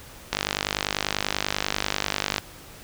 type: click train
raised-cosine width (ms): 0.2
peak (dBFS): -5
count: 104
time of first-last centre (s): 0.33-2.382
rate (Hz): 50.2
effects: pink hiss -45 dBFS RMS until 2.83 s